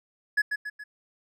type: tone with echo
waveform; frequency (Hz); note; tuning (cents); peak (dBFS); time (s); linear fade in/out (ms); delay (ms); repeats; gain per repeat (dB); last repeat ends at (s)
triangle; 1694; G#6; +34; -18; 0.37-0.42; 10; 140; 3; -6; 0.84
effects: none